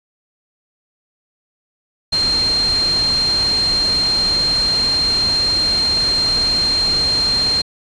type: tone in noise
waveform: sine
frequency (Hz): 4186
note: C8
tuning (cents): 0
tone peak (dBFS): -14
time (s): 2.12-7.62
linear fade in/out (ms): 10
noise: pink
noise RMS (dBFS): -26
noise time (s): 2.12-7.62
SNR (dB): +9
effects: resampled to 22050 Hz